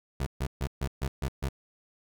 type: tone bursts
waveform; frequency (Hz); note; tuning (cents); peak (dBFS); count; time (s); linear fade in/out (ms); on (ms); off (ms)
25% pulse; 67; C2; +42; -24; 7; 0.2-1.488; 5; 64; 140
effects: none